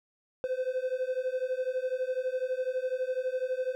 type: beating tone pair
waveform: triangle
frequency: 507 / 519 Hz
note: B4 / C5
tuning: +45 / -14 cents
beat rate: 12 Hz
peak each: -30 dBFS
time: 0.44-3.75 s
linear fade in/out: 0 ms
effects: none